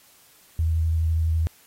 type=tone with vibrato; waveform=sine; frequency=81 Hz; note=E2; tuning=30 cents flat; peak=-19 dBFS; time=0.59-1.47 s; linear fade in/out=0 ms; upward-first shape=sine; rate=12 Hz; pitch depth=19 cents each way; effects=white hiss -55 dBFS RMS until 1.66 s + AAC 48 kbps